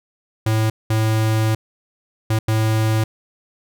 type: tone bursts at uneven times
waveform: square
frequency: 110 Hz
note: A2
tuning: in tune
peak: -16 dBFS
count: 4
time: 0.46-0.7 / 0.9-1.55 / 2.3-2.39 / 2.48-3.04 s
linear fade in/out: 5 ms
effects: none